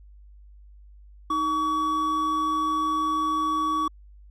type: tone pair together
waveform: triangle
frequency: 312.2 / 1133.3 Hz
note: D#4 / C#6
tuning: +6 / +38 cents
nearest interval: octave + minor seventh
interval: 2232 cents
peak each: -28 / -21 dBFS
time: 1.3-3.88 s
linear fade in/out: 5 ms
effects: added 50 Hz sine -46 dBFS peak until 4.3 s